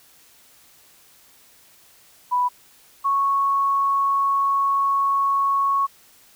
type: tone pair in turn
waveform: sine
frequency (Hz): 987.8 / 1105.8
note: B5 / C#6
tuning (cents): 0 / -5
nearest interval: major second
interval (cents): 195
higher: second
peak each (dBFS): -17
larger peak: neither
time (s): 2.31-2.49 / 3.04-5.87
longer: second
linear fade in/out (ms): 20
effects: white hiss -53 dBFS RMS until 6.35 s